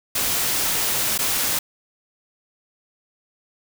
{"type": "noise with dropouts", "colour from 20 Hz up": "white", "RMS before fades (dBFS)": -22, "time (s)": [0.15, 1.59], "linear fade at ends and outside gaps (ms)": 5, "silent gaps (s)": [1.179, 1.188], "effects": []}